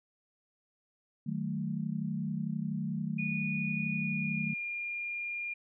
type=chord; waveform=sine; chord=D# diminished; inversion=none; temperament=equal with one note detuned; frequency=155.56 / 188.56 / 220 Hz; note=D#3 / F#3 / A3; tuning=0 / +33 / 0 cents; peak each=-36 dBFS; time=1.26-4.54 s; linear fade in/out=10 ms
type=tone with pitch glide; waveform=sine; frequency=2458 to 2410 Hz; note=D#7 to D7; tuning=-22 to +44 cents; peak=-34 dBFS; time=3.18-5.54 s; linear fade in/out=10 ms; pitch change=-34 cents; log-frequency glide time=3.96-4.6 s
effects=none